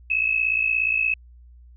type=tone pair together; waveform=sine; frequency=2557 / 2614 Hz; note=D#7 / E7; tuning=+47 / -15 cents; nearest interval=unison; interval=38 cents; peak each=-22 dBFS; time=0.1-1.14 s; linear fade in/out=5 ms; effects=added 60 Hz sine -45 dBFS peak until 1.76 s